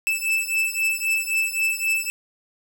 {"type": "beating tone pair", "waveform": "45% pulse", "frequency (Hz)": [2632, 2635.8], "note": ["E7", "E7"], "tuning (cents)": [-3, -1], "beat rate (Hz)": 3.8, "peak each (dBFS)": -24, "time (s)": [0.07, 2.1], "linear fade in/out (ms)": 0, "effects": []}